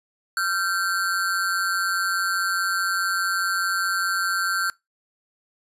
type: ring-modulated tone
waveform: square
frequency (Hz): 1467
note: F#6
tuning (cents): -15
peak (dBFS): -19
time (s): 0.37-4.7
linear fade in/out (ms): 0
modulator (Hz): 92.4
effects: noise-tail reverb RT60 0.2 s tail -23 dB re dry + resampled to 32000 Hz